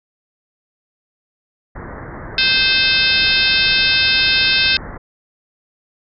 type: low-pass noise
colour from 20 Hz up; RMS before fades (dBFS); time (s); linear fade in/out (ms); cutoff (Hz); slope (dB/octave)
pink; -31; 1.75-4.98; 10; 2000; 96
type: harmonic tone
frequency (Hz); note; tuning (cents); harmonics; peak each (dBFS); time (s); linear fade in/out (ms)
521; C5; -7; 3 / 4 / 5 / 6 / 7 / 8 / 9 / 10; -20 / -26 / -17 / -24 / -18 / -21 / -22 / -22; 2.38-4.77; 2
effects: none